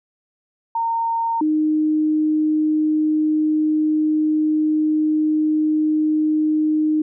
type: tone pair in turn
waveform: sine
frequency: 918 / 308.2 Hz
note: A#5 / D#4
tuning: -27 / -16 cents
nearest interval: octave + perfect fifth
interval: 1889 cents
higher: first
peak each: -18 / -15 dBFS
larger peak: second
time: 0.75-1.41 / 1.41-7.02 s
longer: second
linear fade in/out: 5 ms
effects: none